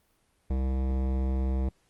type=tone with hard clipping; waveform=sine; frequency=65.41 Hz; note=C2; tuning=in tune; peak=-27 dBFS; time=0.5-1.69 s; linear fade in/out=5 ms; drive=17 dB; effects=pink hiss -69 dBFS RMS until 1.89 s + Opus 32 kbps